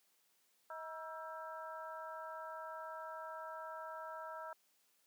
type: harmonic tone with a mistuned harmonic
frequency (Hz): 318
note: D#4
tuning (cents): +38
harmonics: 2 / 3 / 4 / 5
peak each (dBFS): -49 / -49 / -49 / -55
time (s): 0.7-4.53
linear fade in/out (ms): 2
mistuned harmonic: 4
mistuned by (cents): +76
effects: white hiss -75 dBFS RMS until 5.06 s + high-pass 200 Hz 12 dB/octave